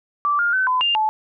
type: tone with pitch steps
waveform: sine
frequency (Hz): 1165 / 1411 / 1522 / 1012 / 2802 / 866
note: D6 / F6 / F#6 / B5 / F7 / A5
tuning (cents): -14 / +17 / +48 / +42 / +5 / -28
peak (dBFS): -16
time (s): 0.25-1.09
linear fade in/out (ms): 0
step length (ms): 140
effects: none